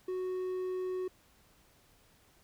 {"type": "tone", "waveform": "triangle", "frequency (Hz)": 369.3, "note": "F#4", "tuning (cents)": -3, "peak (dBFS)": -31, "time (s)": [0.08, 1.08], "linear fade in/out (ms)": 5, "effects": ["pink hiss -65 dBFS RMS until 2.43 s"]}